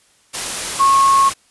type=tone in noise; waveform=sine; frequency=1093 Hz; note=C#6; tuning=25 cents flat; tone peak=-9 dBFS; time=0.79-1.3 s; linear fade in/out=20 ms; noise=white; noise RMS=-23 dBFS; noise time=0.33-1.34 s; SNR=+11 dB; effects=white hiss -55 dBFS RMS until 1.5 s + resampled to 24000 Hz